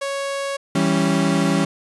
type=tone; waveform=sawtooth; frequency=554.4 Hz; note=C#5; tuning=in tune; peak=-19 dBFS; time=0.01-0.57 s; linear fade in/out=10 ms
type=chord; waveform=35% pulse; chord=C# diminished; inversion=first; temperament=equal; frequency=164.81 / 196 / 277.2 Hz; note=E3 / G3 / C#4; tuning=0 / 0 / 0 cents; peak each=-19 dBFS; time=0.75-1.65 s; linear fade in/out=5 ms
effects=resampled to 24000 Hz